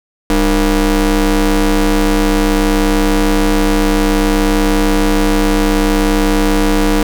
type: ring-modulated tone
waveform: 30% pulse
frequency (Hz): 167.4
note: E3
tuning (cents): +27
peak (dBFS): -4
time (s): 0.3-7.03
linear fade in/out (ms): 2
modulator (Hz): 134
effects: none